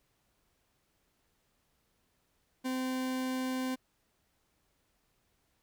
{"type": "tone", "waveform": "40% pulse", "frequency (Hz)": 258.1, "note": "C4", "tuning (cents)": -23, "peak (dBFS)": -31, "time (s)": [2.64, 3.76], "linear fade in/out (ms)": 20, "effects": ["pink hiss -75 dBFS RMS until 5.62 s"]}